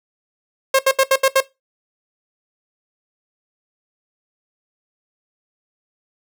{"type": "tone bursts", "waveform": "sawtooth", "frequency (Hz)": 536, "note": "C5", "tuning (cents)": 42, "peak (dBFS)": -7, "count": 6, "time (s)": [0.74, 1.405], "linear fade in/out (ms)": 5, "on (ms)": 50, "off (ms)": 73, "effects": ["noise-tail reverb RT60 0.2 s tail -18 dB re dry"]}